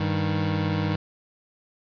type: tone pair together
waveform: 25% pulse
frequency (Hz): 98.9 / 156.5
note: G2 / D#3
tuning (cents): +16 / +10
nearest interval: minor sixth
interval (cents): 794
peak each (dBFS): -22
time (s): 0-0.96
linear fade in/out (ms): 5
effects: resampled to 11025 Hz + 8-bit